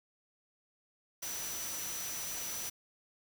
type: tone in noise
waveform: sine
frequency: 5920 Hz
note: F#8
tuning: in tune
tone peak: -41 dBFS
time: 1.22-2.7 s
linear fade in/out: 10 ms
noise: white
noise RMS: -41 dBFS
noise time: 1.22-2.7 s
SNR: -3 dB
effects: none